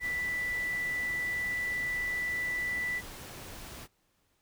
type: tone in noise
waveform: sine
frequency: 1975.5 Hz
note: B6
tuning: in tune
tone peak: -30 dBFS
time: 0-3.02 s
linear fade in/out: 50 ms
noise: pink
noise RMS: -45 dBFS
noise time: 0-3.88 s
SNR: +12 dB
effects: pink hiss -73 dBFS RMS until 4.41 s